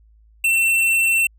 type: tone with hard clipping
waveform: sine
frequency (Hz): 2696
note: E7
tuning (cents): +38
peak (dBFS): -16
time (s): 0.44-1.27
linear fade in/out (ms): 5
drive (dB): 11
effects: added 54 Hz sine -49 dBFS peak until 1.38 s